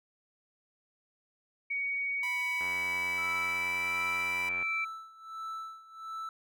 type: tone with pitch glide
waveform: sine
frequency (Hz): 2244 to 2335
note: C#7 to D7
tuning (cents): +21 to -11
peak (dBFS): -30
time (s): 1.7-4.85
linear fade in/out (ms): 10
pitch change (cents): +68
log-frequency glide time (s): 2.18-3.98
type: tone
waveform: sawtooth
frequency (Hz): 985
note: B5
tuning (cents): -5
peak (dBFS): -35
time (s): 2.23-4.49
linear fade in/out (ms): 2
type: click train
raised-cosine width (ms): 0.5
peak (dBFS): -29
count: 182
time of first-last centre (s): 2.61-4.626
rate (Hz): 89.8
type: tone with tremolo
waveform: triangle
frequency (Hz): 1318.5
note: E6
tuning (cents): 0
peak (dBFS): -34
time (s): 3.18-6.29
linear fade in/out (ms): 2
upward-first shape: sine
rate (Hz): 1.4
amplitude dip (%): 85
effects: none